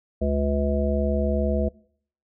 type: harmonic tone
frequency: 71.1 Hz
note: C#2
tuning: 45 cents sharp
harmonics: 1 / 3 / 5 / 7 / 9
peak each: -24 / -26 / -31 / -28 / -28 dBFS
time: 0.21-1.69 s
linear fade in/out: 10 ms
effects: noise-tail reverb RT60 0.6 s tail -23 dB re dry